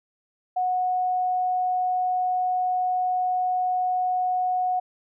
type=tone; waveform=sine; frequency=733 Hz; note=F#5; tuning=16 cents flat; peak=-21 dBFS; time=0.56-4.8 s; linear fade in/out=10 ms; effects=none